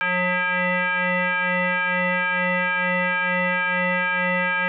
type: tone with frequency modulation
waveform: sine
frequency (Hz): 179.4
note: F3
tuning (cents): +47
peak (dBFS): -19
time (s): 0.01-4.68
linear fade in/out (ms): 0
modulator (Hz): 361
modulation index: 6.4
effects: none